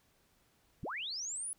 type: linear sweep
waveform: sine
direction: up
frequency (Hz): 58.27 to 10450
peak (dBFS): -37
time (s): 0.83-1.53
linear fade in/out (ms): 0
effects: pink hiss -71 dBFS RMS until 1.58 s